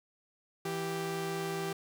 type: tone pair together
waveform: sawtooth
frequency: 164.82 / 392 Hz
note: E3 / G4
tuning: 0 / 0 cents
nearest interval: octave + minor third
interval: 1500 cents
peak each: -34 / -31 dBFS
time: 0.65-1.73 s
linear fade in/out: 5 ms
effects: none